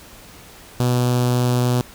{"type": "tone with notch filter", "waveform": "sawtooth", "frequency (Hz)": 123.47, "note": "B2", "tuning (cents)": 0, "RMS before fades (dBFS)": -18, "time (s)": [0.8, 1.81], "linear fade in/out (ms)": 0, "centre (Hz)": 2000, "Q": 1.2, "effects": ["pink hiss -43 dBFS RMS until 1.94 s"]}